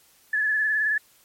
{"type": "tone with vibrato", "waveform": "sine", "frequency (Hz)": 1721, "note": "A6", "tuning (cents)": -39, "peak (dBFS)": -20, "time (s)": [0.33, 0.98], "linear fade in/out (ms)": 5, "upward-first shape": "sine", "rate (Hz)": 19, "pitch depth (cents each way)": 45, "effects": ["white hiss -58 dBFS RMS until 1.24 s", "MP3 64 kbps"]}